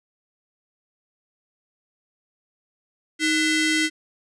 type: ring-modulated tone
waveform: sawtooth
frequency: 1168 Hz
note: D6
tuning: 10 cents flat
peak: -12 dBFS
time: 3.19-3.9 s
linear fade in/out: 50 ms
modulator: 854 Hz
effects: resampled to 22050 Hz